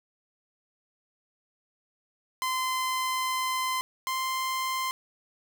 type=tone pair in turn; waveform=sawtooth; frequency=1032 / 1044 Hz; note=C6 / C6; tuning=-24 / -4 cents; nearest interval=unison; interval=20 cents; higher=second; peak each=-23 / -24 dBFS; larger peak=first; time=2.42-3.81 / 4.07-4.91 s; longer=first; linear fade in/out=0 ms; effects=none